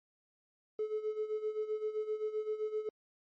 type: tone with tremolo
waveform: triangle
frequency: 430 Hz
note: A4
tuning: 40 cents flat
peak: -27 dBFS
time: 0.79-2.89 s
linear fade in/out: 2 ms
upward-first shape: sine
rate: 7.7 Hz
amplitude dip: 80%
effects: tanh soft clip ceiling -28 dBFS + MP3 32 kbps

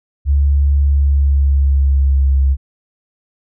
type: tone with pitch glide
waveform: sine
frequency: 70.7 to 67.74 Hz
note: C#2 to C#2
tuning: +35 to -39 cents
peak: -9 dBFS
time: 0.25-2.57 s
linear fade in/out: 50 ms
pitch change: -74 cents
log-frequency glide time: 0.8-2.39 s
effects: none

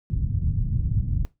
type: low-pass noise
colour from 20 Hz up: white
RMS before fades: -24 dBFS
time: 0.1-1.25 s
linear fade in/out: 0 ms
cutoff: 130 Hz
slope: 24 dB/octave
effects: noise-tail reverb RT60 0.2 s tail -18 dB re dry

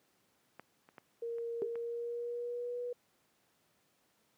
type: clicks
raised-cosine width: 0.5 ms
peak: -32 / -42 / -34 / -42 / -35 dBFS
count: 5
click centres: 0.596 / 0.889 / 0.982 / 1.384 / 1.756 s
type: tone with pitch glide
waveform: sine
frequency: 466.2 to 487.4 Hz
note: A#4 to B4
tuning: 0 to -23 cents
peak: -36 dBFS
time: 1.22-2.93 s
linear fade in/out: 5 ms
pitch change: +77 cents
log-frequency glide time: 1.72-2.8 s
type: tone with exponential decay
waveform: sine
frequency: 408.6 Hz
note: G#4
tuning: 28 cents flat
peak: -28 dBFS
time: 1.62-1.73 s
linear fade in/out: 0 ms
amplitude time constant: 23 ms
effects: pink hiss -73 dBFS RMS until 4.37 s + high-pass 150 Hz 12 dB/octave

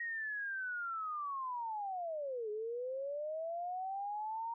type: linear two-way sweep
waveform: sine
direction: down then up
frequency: 1892 to 415.3 to 934 Hz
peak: -37 dBFS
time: 0-4.54 s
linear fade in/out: 5 ms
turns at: 2.5 s
effects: none

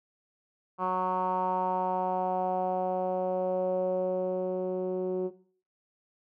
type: tone with low-pass filter sweep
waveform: 10% pulse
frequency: 184.4 Hz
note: F#3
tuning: 6 cents flat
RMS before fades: -29 dBFS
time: 0.78-5.31 s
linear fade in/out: 50 ms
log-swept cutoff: 1100 to 400 Hz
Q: 3.9
effects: noise-tail reverb RT60 0.5 s tail -17 dB re dry

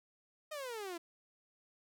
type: exponential sweep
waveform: sawtooth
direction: down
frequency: 630 to 329.6 Hz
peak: -37 dBFS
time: 0.51-0.98 s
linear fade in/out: 10 ms
effects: none

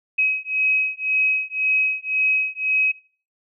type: beating tone pair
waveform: sine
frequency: 2542 / 2543.9 Hz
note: D#7 / D#7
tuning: +36 / +38 cents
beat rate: 1.9 Hz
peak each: -21 dBFS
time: 0.18-2.92 s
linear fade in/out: 10 ms
effects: noise-tail reverb RT60 0.4 s tail -20 dB re dry

